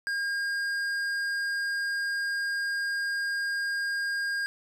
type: tone with hard clipping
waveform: sine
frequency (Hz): 1616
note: G#6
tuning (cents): -48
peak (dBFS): -29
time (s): 0.07-4.46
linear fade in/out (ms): 0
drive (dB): 9
effects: none